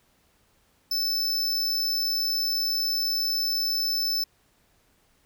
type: tone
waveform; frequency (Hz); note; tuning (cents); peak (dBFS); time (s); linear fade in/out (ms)
square; 5274; E8; 0; -24; 0.91-4.24; 5
effects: pink hiss -65 dBFS RMS until 5.25 s